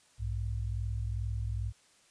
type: tone pair together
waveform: sine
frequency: 61.45 / 103.83 Hz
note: B1 / G#2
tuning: -8 / 0 cents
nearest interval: major sixth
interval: 908 cents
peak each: -34 / -34 dBFS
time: 0.18-1.73 s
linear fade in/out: 50 ms
effects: white hiss -64 dBFS RMS until 2.1 s + resampled to 22050 Hz